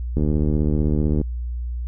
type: click train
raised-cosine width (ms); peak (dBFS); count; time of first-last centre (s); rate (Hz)
3; -9; 80; 0.17-1.214; 75.7
effects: added 60 Hz sine -24 dBFS peak until 1.87 s